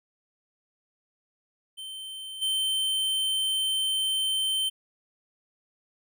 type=tone with level steps; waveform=square; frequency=3101 Hz; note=G7; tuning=19 cents flat; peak=-37 / -25 dBFS; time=1.77-4.7 s; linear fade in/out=20 ms; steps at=2.41 s; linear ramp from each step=20 ms; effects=none